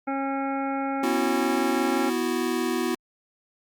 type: harmonic tone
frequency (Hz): 272.7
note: C#4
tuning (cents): -28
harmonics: 1 / 2 / 3 / 5 / 6 / 7 / 8 / 9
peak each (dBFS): -28 / -34 / -30 / -34 / -46 / -49 / -41 / -48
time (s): 0.07-2.1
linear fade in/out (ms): 10
type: chord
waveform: square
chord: B suspended fourth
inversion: none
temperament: equal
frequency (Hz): 246.9 / 329.6 / 370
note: B3 / E4 / F#4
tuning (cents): 0 / 0 / 0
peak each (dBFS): -29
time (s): 1.03-2.95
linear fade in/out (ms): 5
effects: Opus 48 kbps